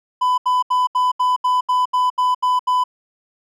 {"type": "tone bursts", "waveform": "triangle", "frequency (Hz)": 1001, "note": "B5", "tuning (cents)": 23, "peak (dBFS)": -12, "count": 11, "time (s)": [0.21, 2.84], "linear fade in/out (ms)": 10, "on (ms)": 170, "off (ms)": 76, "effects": []}